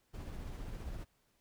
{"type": "noise with tremolo", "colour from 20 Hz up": "brown", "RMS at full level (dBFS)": -42, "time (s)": [0.13, 1.05], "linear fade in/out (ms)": 20, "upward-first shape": "triangle", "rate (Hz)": 15, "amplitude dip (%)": 30, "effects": ["pink hiss -75 dBFS RMS until 1.4 s"]}